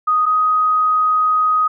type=tone pair in turn; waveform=sine; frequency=1244.5 / 1253.2 Hz; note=D#6 / D#6; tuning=0 / +12 cents; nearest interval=unison; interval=12 cents; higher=second; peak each=-12 dBFS; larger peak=neither; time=0.07-0.26 / 0.26-1.68 s; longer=second; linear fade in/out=10 ms; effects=none